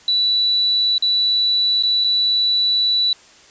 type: tone with dropouts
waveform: sine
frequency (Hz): 3951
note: B7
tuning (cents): 0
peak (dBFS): -14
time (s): 0.08-3.13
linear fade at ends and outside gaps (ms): 2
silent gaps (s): 0.981-1.023 / 1.826-1.834 / 2.04-2.044
effects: white hiss -47 dBFS RMS until 3.5 s + resampled to 16000 Hz